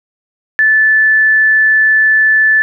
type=tone; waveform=sine; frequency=1747 Hz; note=A6; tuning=13 cents flat; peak=-6 dBFS; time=0.59-2.62 s; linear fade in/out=0 ms; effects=none